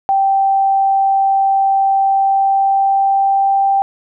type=tone with pitch glide; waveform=sine; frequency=781 to 786 Hz; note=G5 to G5; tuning=-7 to +4 cents; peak=-10 dBFS; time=0.09-3.82 s; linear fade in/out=0 ms; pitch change=+11 cents; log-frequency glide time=2.03-3.65 s; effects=none